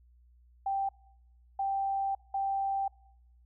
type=tone bursts at uneven times; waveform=sine; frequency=784 Hz; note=G5; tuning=in tune; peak=-28 dBFS; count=3; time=0.66-0.89 / 1.59-2.15 / 2.34-2.88 s; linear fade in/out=5 ms; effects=noise-tail reverb RT60 0.9 s tail -26 dB re dry + added 60 Hz sine -58 dBFS peak until 3.45 s